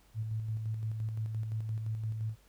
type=tone with tremolo; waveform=sine; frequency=110 Hz; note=A2; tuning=in tune; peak=-31 dBFS; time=0.14-2.36 s; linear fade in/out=50 ms; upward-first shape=square; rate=5.8 Hz; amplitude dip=35%; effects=added 48 Hz sine -63 dBFS peak until 2.48 s + pink hiss -66 dBFS RMS until 2.48 s